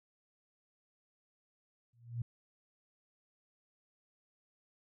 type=tone with exponential growth; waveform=sine; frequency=118.3 Hz; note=A#2; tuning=26 cents sharp; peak=-31 dBFS; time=1.93-2.22 s; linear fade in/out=5 ms; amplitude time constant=63 ms; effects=none